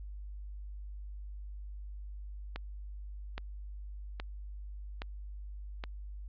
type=click train; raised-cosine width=0.3 ms; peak=-23 dBFS; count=5; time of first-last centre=2.56-5.839 s; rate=1.22 Hz; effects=added 50 Hz sine -41 dBFS peak until 6.28 s + resampled to 11025 Hz

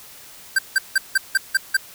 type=tone bursts; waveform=square; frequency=1568 Hz; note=G6; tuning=in tune; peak=-14 dBFS; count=7; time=0.56-1.769 s; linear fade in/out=5 ms; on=27 ms; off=170 ms; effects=white hiss -43 dBFS RMS until 1.94 s

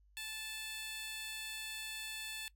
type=tone with high-pass filter; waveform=15% pulse; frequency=876 Hz; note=A5; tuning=8 cents flat; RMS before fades=-44 dBFS; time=0.17-2.48 s; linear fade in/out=0 ms; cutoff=2700 Hz; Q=0.84; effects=noise-tail reverb RT60 0.1 s tail -20 dB re dry + added 50 Hz sine -64 dBFS peak until 2.55 s

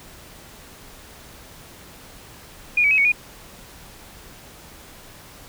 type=tone with pitch steps; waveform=sine; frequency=2438 / 2282 / 2554 / 2233 / 2447 Hz; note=D#7 / C#7 / D#7 / C#7 / D#7; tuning=-36 / +50 / +45 / +12 / -29 cents; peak=-14 dBFS; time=2.77-3.12 s; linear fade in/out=5 ms; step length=70 ms; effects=pink hiss -44 dBFS RMS until 5.48 s

